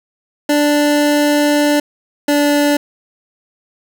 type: tone pair in turn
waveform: 25% pulse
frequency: 293.7 / 290.7 Hz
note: D4 / D4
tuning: 0 / -18 cents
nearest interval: unison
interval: 18 cents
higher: first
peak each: -7 / -7 dBFS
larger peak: neither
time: 0.49-1.8 / 2.28-2.77 s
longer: first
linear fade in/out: 5 ms
effects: none